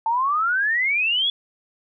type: exponential sweep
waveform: sine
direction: up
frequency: 880 to 3443 Hz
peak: -18 dBFS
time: 0.06-1.3 s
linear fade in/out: 2 ms
effects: none